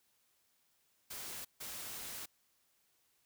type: noise bursts at uneven times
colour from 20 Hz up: white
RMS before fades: -45 dBFS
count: 2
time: 1.1-1.45 / 1.6-2.26 s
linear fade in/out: 10 ms
effects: white hiss -75 dBFS RMS until 3.25 s